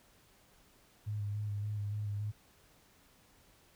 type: tone with vibrato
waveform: sine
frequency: 103.83 Hz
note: G#2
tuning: in tune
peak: -34 dBFS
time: 1.06-2.32 s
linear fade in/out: 20 ms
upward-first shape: square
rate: 3.5 Hz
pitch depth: 23 cents each way
effects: pink hiss -65 dBFS RMS until 3.75 s